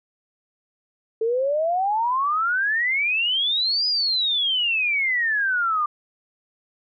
sine exponential two-way sweep, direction up then down, 437.3 to 5000 to 1181 Hz, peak -19 dBFS, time 1.21-5.86 s, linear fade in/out 5 ms, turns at 3.87 s, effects none

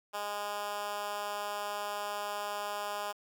10% pulse tone with high-pass filter, 205.6 Hz, G#3, 17 cents flat, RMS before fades -37 dBFS, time 0.13-3.13 s, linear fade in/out 20 ms, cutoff 710 Hz, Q 1.3, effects 10-bit

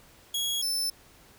sawtooth tone pair in turn, 3322 / 5287 Hz, G#7 / E8, 0 / +4 cents, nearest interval minor sixth, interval 804 cents, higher second, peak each -24 dBFS, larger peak neither, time 0.34-0.62 / 0.62-0.9 s, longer neither, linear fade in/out 5 ms, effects pink hiss -56 dBFS RMS until 1.38 s

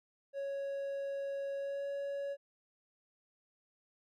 triangle tone with pitch glide, 554.4 to 560.5 Hz, C#5 to C#5, 0 to +19 cents, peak -34 dBFS, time 0.33-2.37 s, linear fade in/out 50 ms, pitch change +19 cents, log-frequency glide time 1.57-1.86 s, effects none

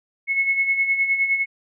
sine tone with tremolo, 2189 Hz, C#7, 22 cents flat, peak -15 dBFS, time 0.27-1.46 s, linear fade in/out 50 ms, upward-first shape sine, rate 9.7 Hz, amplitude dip 60%, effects none

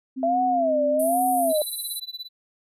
sine tone with pitch glide, 261.4 to 263.7 Hz, C4 to C4, -1 to +14 cents, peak -27 dBFS, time 0.16-1.53 s, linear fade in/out 20 ms, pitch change +15 cents, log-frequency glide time 0.37-0.98 s
sine tone with vibrato, 659.3 Hz, E5, in tune, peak -19 dBFS, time 0.23-1.62 s, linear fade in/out 2 ms, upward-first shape sine, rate 1.2 Hz, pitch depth 200 cents each way
pink band-pass noise, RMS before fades -33 dBFS, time 0.99-2 s, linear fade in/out 10 ms, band 9100 to 13000 Hz, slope 96 dB/octave
triangle tone with tremolo, 3982 Hz, B7, 14 cents sharp, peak -28 dBFS, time 1.49-2.29 s, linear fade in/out 50 ms, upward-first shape sine, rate 17 Hz, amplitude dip 95%
effects none

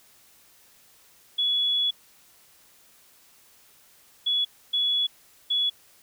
sine tone bursts at uneven times, 3390 Hz, G#7, 35 cents sharp, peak -21 dBFS, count 4, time 1.38-1.91 / 4.26-4.45 / 4.73-5.07 / 5.5-5.7 s, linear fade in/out 10 ms, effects white hiss -57 dBFS RMS until 6.02 s

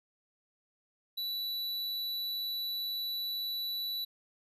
square tone, 3951 Hz, B7, in tune, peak -34 dBFS, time 1.17-4.05 s, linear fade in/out 10 ms, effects resampled to 32000 Hz

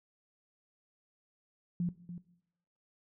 sine tone with echo, 175.2 Hz, F3, 6 cents sharp, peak -29 dBFS, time 1.8-1.89 s, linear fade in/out 2 ms, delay 290 ms, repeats 1, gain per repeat -11 dB, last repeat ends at 2.18 s, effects noise-tail reverb RT60 0.8 s tail -18 dB re dry

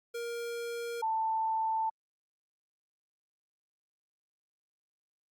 square / sine tone pair in turn, 470 / 887.2 Hz, A#4 / A5, +14 / +14 cents, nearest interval major seventh, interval 1100 cents, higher second, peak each -36 / -28 dBFS, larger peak second, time 0.14-1.02 / 1.02-1.9 s, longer neither, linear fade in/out 10 ms, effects Opus 48 kbps

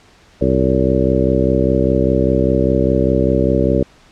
harmonic tone with a mistuned harmonic, 65 Hz, C2, 11 cents flat, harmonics 1 / 2 / 3 / 4 / 5 / 6 / 7 / 9, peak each -20 / -20 / -20 / -20 / -20 / -20 / -20 / -20 dBFS, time 0.41-3.83 s, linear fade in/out 5 ms, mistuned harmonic 9, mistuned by -57 cents, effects pink hiss -48 dBFS RMS until 4.11 s + low-pass 6000 Hz 12 dB/octave

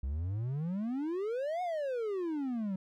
triangle exponential two-way sweep, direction up then down, 63.2 to 740 to 184 Hz, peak -30 dBFS, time 0.03-2.76 s, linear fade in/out 5 ms, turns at 1.62 s, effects none

